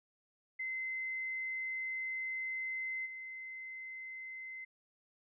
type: tone with level steps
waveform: sine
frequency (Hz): 2060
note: C7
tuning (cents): -28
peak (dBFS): -36 / -43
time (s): 0.59-4.65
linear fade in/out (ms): 10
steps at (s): 3.05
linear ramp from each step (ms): 20
effects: none